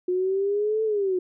sine exponential two-way sweep, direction up then down, 358.7 to 443.4 to 358.7 Hz, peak -21 dBFS, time 0.08-1.19 s, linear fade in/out 5 ms, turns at 0.84 s, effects none

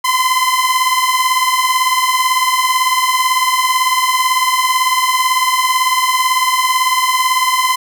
sawtooth beating tone pair, 1017 / 1035 Hz, C6 / C6, -50 / -19 cents, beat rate 18 Hz, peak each -11 dBFS, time 0.04-7.76 s, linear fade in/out 10 ms, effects none

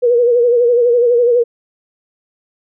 sine tone with vibrato, 480.3 Hz, B4, 48 cents flat, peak -8 dBFS, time 0.02-1.44 s, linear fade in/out 20 ms, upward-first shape sine, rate 12 Hz, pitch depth 57 cents each way, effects none

